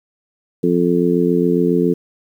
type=harmonic tone; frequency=87.31 Hz; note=F2; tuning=in tune; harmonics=2 / 3 / 4 / 5; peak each=-18 / -18 / -18 / -18 dBFS; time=0.63-1.94 s; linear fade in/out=10 ms; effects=8-bit